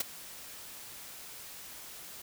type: noise with ADSR envelope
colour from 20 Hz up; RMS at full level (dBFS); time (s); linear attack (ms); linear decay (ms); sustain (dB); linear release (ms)
white; -28; 0-2.22; 5; 17; -19; 5
effects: none